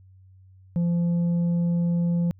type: tone with tanh clipping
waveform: sine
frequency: 171.9 Hz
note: F3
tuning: 27 cents flat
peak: -21 dBFS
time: 0.76-2.31 s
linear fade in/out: 0 ms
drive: 4 dB
effects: added 94 Hz sine -49 dBFS peak until 2.39 s